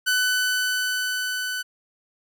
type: tone with level ramp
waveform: sawtooth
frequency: 1500 Hz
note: F#6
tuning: 23 cents sharp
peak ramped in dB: -15 to -23 dBFS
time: 0.06-1.63 s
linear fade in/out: 20 ms
effects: none